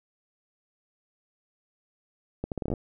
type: accelerating click train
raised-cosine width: 2 ms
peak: -17 dBFS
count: 10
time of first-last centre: 2.44-2.738 s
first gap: 78 ms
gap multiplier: 0.76
effects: none